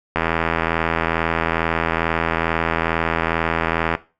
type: click train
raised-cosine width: 0.5 ms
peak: -3 dBFS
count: 313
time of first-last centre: 0.16-3.951 s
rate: 82.3 Hz
effects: noise-tail reverb RT60 0.3 s tail -17 dB re dry